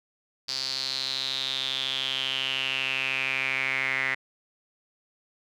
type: tone with band-pass filter sweep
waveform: sawtooth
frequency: 132.8 Hz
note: C3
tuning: 26 cents sharp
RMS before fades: -29 dBFS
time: 0.48-4.15 s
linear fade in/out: 10 ms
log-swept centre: 4700 to 2000 Hz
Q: 7.5
effects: none